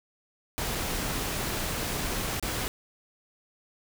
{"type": "noise with dropouts", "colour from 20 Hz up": "pink", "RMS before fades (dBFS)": -31, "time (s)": [0.58, 2.68], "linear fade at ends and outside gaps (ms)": 0, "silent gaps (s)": [[0.751, 0.755], [2.397, 2.426]], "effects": []}